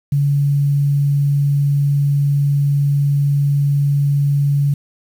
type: tone with quantisation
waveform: sine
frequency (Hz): 142.2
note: C#3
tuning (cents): +45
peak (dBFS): -12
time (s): 0.12-4.74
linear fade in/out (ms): 5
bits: 7
effects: none